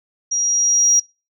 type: tone with level ramp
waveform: sine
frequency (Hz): 5720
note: F8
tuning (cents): +41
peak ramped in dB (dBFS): -17 to -9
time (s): 0.31-1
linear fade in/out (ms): 10
effects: noise-tail reverb RT60 0.3 s tail -26 dB re dry + tanh soft clip ceiling -6 dBFS